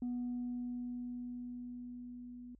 sine tone with level ramp, 245 Hz, B3, 14 cents flat, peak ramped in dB -33 to -47 dBFS, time 0.02-2.55 s, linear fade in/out 2 ms, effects tanh soft clip ceiling -33 dBFS + added 50 Hz sine -62 dBFS peak until 2.59 s

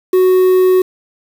triangle tone with quantisation, 370 Hz, F#4, in tune, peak -5 dBFS, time 0.13-0.82 s, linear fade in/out 5 ms, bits 5, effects none

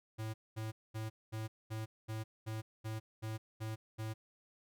square tone bursts, 110 Hz, A2, in tune, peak -39 dBFS, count 11, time 0.18-4.14 s, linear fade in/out 20 ms, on 160 ms, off 220 ms, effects none

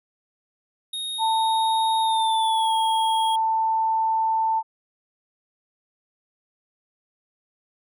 square tone with pitch glide, 3729 to 3284 Hz, A#7 to G#7, 0 to -20 cents, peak -28 dBFS, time 0.93-3.36 s, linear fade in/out 5 ms, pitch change -220 cents, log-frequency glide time 2.01-2.74 s
sine tone, 890 Hz, A5, 20 cents sharp, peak -19 dBFS, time 1.18-4.63 s, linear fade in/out 50 ms
effects none

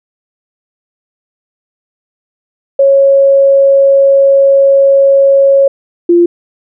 sine tone pair in turn, 550 / 345.7 Hz, C#5 / F4, -14 / -18 cents, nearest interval minor sixth, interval 804 cents, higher first, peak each -3 dBFS, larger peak neither, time 2.79-5.68 / 6.09-6.26 s, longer first, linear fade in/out 5 ms, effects none

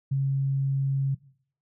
sine tone, 136.5 Hz, C#3, 26 cents flat, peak -22 dBFS, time 0.11-1.15 s, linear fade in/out 10 ms, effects noise-tail reverb RT60 0.6 s tail -20 dB re dry

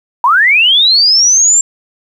sine linear sweep, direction up, 910 to 7459 Hz, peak -5 dBFS, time 0.24-1.61 s, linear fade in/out 2 ms, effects 7-bit

